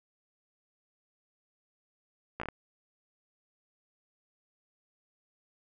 slowing click train, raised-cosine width 0.5 ms, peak -21 dBFS, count 5, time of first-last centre 2.4-2.486 s, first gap 15 ms, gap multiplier 1.25, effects none

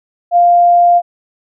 sine tone, 698.5 Hz, F5, in tune, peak -5 dBFS, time 0.31-1.02 s, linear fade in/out 50 ms, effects none

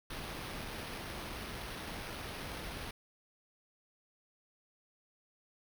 pink noise with sample-and-hold, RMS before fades -43 dBFS, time 0.1-2.91 s, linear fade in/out 5 ms, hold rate 7350 Hz, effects none

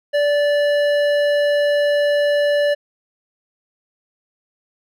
sine tone with hard clipping, 582 Hz, D5, 16 cents flat, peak -16 dBFS, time 0.13-2.75 s, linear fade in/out 20 ms, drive 12 dB, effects none

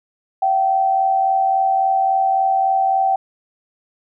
sine tone pair together, 686.4 / 770 Hz, F5 / G5, -30 / -31 cents, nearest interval major second, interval 199 cents, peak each -23 / -14 dBFS, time 0.42-3.16 s, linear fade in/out 5 ms, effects none

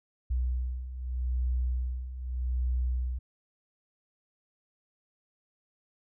sine beating tone pair, 61.74 / 62.56 Hz, B1 / B1, 0 / +23 cents, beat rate 0.82 Hz, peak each -34 / -29 dBFS, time 0.3-3.19 s, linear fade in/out 10 ms, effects none

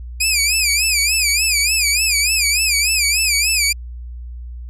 15% pulse tone with vibrato, 2439 Hz, D#7, 35 cents flat, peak -7 dBFS, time 0.2-3.73 s, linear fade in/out 10 ms, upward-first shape sine, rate 3.4 Hz, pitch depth 140 cents each way, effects added 60 Hz sine -28 dBFS peak until 4.69 s + resampled to 32000 Hz

